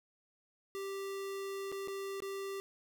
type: tone with dropouts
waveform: square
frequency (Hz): 392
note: G4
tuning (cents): 0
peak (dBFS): -39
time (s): 0.75-2.6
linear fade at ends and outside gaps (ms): 0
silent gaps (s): 1.718-1.724 / 1.875-1.882 / 2.203-2.222
effects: none